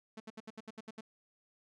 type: tone bursts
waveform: sawtooth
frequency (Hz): 220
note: A3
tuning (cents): 0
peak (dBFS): -40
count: 9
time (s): 0.17-1.009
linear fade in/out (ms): 5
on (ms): 31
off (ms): 70
effects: low-pass 7000 Hz 12 dB/octave